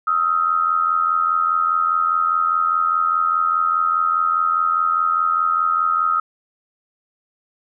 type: tone pair together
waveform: sine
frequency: 1265.1 / 1350 Hz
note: D#6 / E6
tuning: +28 / +41 cents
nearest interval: minor second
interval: 113 cents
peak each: -17 / -20 dBFS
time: 0.07-6.2 s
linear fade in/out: 5 ms
effects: none